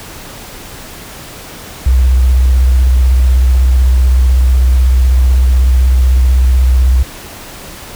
sine tone with vibrato, 63.5 Hz, B1, 49 cents sharp, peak -5 dBFS, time 1.86-7.03 s, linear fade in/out 5 ms, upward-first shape square, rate 16 Hz, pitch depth 49 cents each way, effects pink hiss -30 dBFS RMS until 7.95 s

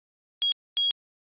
sine tone bursts at uneven times, 3297 Hz, G#7, 13 cents flat, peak -21 dBFS, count 2, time 0.42-0.52 / 0.77-0.91 s, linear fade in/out 0 ms, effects resampled to 8000 Hz

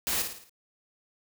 white noise with echo, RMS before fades -29 dBFS, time 0.07-0.22 s, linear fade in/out 0 ms, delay 55 ms, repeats 5, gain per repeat -6 dB, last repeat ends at 0.495 s, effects none

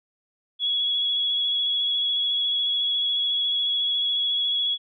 sine tone with vibrato, 3358 Hz, G#7, 18 cents sharp, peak -21 dBFS, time 0.59-4.78 s, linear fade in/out 50 ms, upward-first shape triangle, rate 14 Hz, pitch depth 21 cents each way, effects none

